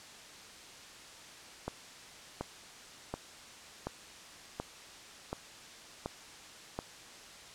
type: click train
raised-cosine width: 1 ms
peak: -21 dBFS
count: 8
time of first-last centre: 1.68-6.789 s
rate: 1.37 Hz
effects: white hiss -51 dBFS RMS until 7.54 s + low-pass 7000 Hz 12 dB/octave